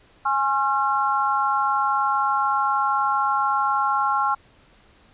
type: tone cluster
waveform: sine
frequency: 829 / 1076 / 1368 Hz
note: G#5 / C6 / F6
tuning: -3 / +48 / -36 cents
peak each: -23 dBFS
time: 0.25-4.35 s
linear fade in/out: 10 ms
effects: pink hiss -55 dBFS RMS until 5.13 s + resampled to 8000 Hz